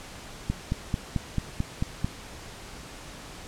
click train, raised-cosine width 5 ms, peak -13 dBFS, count 8, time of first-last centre 0.5-2.045 s, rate 4.53 Hz, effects pink hiss -43 dBFS RMS until 3.47 s + low-pass 9000 Hz 12 dB/octave

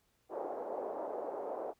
pink band-pass noise, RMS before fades -40 dBFS, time 0.29-1.74 s, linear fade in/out 50 ms, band 420 to 770 Hz, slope 24 dB/octave, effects pink hiss -75 dBFS RMS until 1.79 s

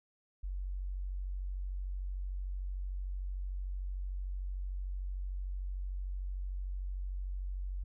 sine tone, 46.67 Hz, F#1, 16 cents sharp, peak -35 dBFS, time 0.43-7.84 s, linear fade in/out 10 ms, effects none

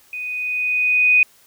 sine tone with level ramp, 2489 Hz, D#7, in tune, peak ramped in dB -26 to -9 dBFS, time 0.13-1.23 s, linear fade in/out 2 ms, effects white hiss -53 dBFS RMS until 1.46 s

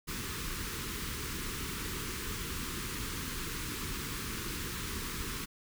pink band-stop noise, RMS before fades -38 dBFS, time 0.07-5.46 s, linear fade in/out 20 ms, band 450 to 1000 Hz, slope 48 dB/octave, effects none

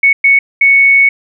sine tone bursts at uneven times, 2217 Hz, C#7, in tune, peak -4 dBFS, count 3, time 0.03-0.13 / 0.24-0.39 / 0.61-1.09 s, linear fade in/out 5 ms, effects none

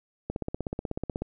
click train, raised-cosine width 2 ms, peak -17 dBFS, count 16, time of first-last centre 0.3-1.22 s, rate 16.3 Hz, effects none

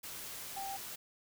sine tone in noise, 784 Hz, G5, in tune, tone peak -39 dBFS, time 0.56-0.77 s, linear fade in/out 10 ms, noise white, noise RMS -45 dBFS, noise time 0.03-0.96 s, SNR +3 dB, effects none

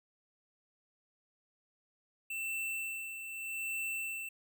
square tone with tremolo, 2676 Hz, E7, 25 cents sharp, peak -35 dBFS, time 2.3-4.29 s, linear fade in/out 5 ms, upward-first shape sine, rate 0.82 Hz, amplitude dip 55%, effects none

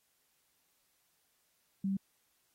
sine tone, 194.5 Hz, G3, 13 cents flat, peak -30 dBFS, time 1.84-1.97 s, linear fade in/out 5 ms, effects white hiss -75 dBFS RMS until 2.54 s + AAC 48 kbps

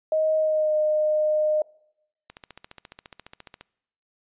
sine tone with pitch glide, 627 to 612.3 Hz, D#5 to D#5, +13 to -28 cents, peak -19 dBFS, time 0.12-1.62 s, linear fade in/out 2 ms, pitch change -41 cents, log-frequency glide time 0.37-0.76 s
click train, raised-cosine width 0.2 ms, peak -23 dBFS, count 20, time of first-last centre 2.3-3.61 s, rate 14.5 Hz
effects noise-tail reverb RT60 0.8 s tail -24 dB re dry + resampled to 8000 Hz

